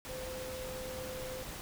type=tone in noise; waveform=sine; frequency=514 Hz; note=C5; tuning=31 cents flat; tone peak=-41 dBFS; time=0.09-1.43 s; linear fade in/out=0 ms; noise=pink; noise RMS=-44 dBFS; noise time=0.05-1.61 s; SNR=0 dB; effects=none